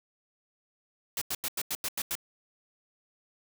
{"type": "noise bursts", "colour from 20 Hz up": "white", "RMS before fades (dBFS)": -32, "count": 8, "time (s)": [1.17, 2.153], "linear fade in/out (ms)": 2, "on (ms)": 45, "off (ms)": 89, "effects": []}